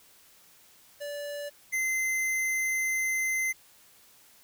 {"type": "tone pair in turn", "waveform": "square", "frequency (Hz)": [580, 2067], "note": ["D5", "C7"], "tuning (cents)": [-22, -22], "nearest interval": "octave + minor seventh", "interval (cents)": 2200, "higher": "second", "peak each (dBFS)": [-35, -27], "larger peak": "second", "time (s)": [[1, 1.5], [1.72, 3.53]], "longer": "second", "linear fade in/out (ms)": 20, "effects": ["white hiss -58 dBFS RMS until 4.43 s"]}